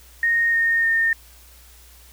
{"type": "tone with pitch steps", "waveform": "sine", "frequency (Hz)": [1855, 1840.1, 1825.2], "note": ["A#6", "A#6", "A#6"], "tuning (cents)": [-9, -23, -37], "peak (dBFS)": -16, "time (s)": [0.23, 1.13], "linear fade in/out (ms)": 2, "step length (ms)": 300, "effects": ["added 60 Hz sine -48 dBFS peak until 2.12 s", "white hiss -50 dBFS RMS until 2.12 s"]}